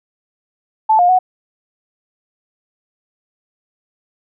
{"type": "tone with pitch steps", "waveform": "sine", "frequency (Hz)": [874, 710, 739], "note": ["A5", "F5", "F#5"], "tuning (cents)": [-12, 28, -2], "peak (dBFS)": -8, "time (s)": [0.89, 1.19], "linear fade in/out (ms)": 10, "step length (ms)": 100, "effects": []}